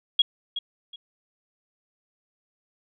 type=tone with echo; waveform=sine; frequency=3300 Hz; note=G#7; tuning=12 cents flat; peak=-14 dBFS; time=0.19-0.22 s; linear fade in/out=5 ms; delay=370 ms; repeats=2; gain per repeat=-12 dB; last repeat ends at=0.96 s; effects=none